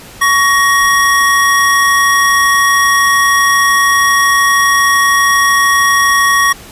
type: tone pair together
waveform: square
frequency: 1120 / 1877.6 Hz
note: C#6 / A#6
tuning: +18 / +12 cents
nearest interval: major sixth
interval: 894 cents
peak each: -11 dBFS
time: 0.21-6.53 s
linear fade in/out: 10 ms
effects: pink hiss -34 dBFS RMS until 6.71 s + resampled to 32000 Hz